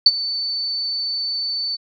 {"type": "tone with ADSR envelope", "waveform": "sine", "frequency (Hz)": 4514, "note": "C#8", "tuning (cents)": 31, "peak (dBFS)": -4, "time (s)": [0.06, 1.77], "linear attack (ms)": 3, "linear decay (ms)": 40, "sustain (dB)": -17, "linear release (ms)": 26, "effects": []}